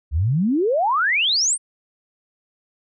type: exponential sweep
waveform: sine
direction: up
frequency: 66.8 to 9397 Hz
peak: -16 dBFS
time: 0.11-1.58 s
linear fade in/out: 50 ms
effects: none